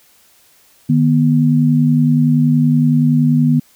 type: tone pair together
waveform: sine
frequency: 152.87 / 243.5 Hz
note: D#3 / B3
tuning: -30 / -24 cents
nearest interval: minor sixth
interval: 806 cents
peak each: -12 dBFS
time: 0.89-3.6 s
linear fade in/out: 10 ms
effects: white hiss -51 dBFS RMS until 3.75 s